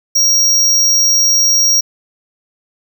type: tone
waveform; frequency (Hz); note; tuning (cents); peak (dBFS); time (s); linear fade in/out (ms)
square; 5640; F8; +16; -9; 0.15-1.81; 10
effects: none